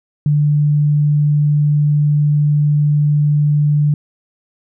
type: tone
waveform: sine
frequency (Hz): 147.8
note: D3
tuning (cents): +11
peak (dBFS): -10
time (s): 0.26-3.94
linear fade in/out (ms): 2
effects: none